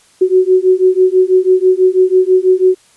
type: beating tone pair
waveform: sine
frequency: 368.4 / 374.5 Hz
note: F#4 / F#4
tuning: -7 / +21 cents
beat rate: 6.1 Hz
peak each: -10 dBFS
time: 0.21-2.75 s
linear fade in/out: 10 ms
effects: white hiss -49 dBFS RMS until 2.96 s + resampled to 24000 Hz